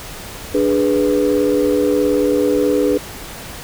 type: chord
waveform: sine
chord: G# diminished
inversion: second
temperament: equal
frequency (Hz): 293.7 / 415.3 / 493.9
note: D4 / G#4 / B4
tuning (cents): 0 / 0 / 0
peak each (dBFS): -16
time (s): 0.54-2.98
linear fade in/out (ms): 10
effects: tanh soft clip ceiling -6 dBFS + pink hiss -32 dBFS RMS until 3.63 s